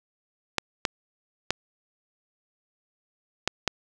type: clicks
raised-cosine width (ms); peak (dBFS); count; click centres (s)
0.2; -5; 5; 0.583 / 0.852 / 1.506 / 3.476 / 3.677
effects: none